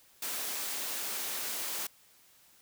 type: high-pass noise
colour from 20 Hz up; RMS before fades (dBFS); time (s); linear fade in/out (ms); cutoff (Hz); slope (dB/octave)
white; -36; 0.22-1.87; 5; 250; 12
effects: white hiss -62 dBFS RMS until 2.61 s